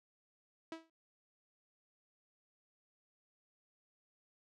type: tone with exponential decay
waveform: sawtooth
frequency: 325.4 Hz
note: E4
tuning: 22 cents flat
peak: -36 dBFS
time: 0.72-0.9 s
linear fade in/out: 2 ms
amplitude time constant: 38 ms
effects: low-pass 5000 Hz 12 dB/octave